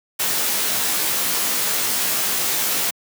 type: noise with comb filter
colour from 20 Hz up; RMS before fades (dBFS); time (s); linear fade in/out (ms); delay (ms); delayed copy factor
white; -21; 0.19-2.91; 10; 16; +0.85
effects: high-pass 150 Hz 12 dB/octave